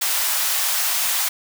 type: high-pass noise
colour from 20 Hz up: white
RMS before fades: -21 dBFS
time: 0.01-1.29 s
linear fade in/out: 10 ms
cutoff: 670 Hz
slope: 24 dB/octave
effects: none